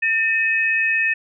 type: tone pair together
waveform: sine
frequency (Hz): 1804.2 / 2547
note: A6 / D#7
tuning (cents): +43 / +40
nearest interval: tritone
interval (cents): 597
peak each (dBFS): -19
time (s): 0.02-1.14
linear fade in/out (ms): 10
effects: none